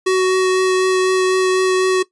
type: tone with vibrato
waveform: square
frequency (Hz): 373.3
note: F#4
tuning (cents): +15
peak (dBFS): -13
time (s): 0.06-2.03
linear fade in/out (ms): 10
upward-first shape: triangle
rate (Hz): 4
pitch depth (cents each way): 10
effects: noise-tail reverb RT60 0.1 s tail -17 dB re dry + resampled to 22050 Hz